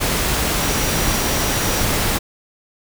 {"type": "tone in noise", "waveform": "sine", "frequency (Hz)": 5780, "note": "F#8", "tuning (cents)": -41, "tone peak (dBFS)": -30, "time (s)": [0.6, 1.85], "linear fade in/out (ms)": 20, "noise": "pink", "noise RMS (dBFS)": -19, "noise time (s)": [0, 2.19], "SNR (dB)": -14, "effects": []}